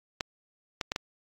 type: clicks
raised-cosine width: 0.2 ms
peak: -12 dBFS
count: 4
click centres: 0.208 / 0.812 / 0.919 / 0.961 s
effects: AAC 48 kbps